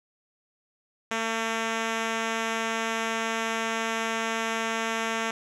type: tone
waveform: 5% pulse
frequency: 225.5 Hz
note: A3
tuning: 43 cents sharp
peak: -15 dBFS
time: 1.11-5.31 s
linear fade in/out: 5 ms
effects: low-pass 7000 Hz 12 dB/octave